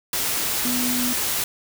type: tone in noise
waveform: sine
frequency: 246.9 Hz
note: B3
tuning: in tune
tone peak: -24 dBFS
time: 0.65-1.13 s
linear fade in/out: 2 ms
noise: white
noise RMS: -24 dBFS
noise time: 0.13-1.44 s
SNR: -3 dB
effects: none